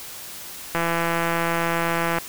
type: click train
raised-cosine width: 0.5 ms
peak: -8 dBFS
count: 242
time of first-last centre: 0.75-2.185 s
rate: 168 Hz
effects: white hiss -37 dBFS RMS until 2.28 s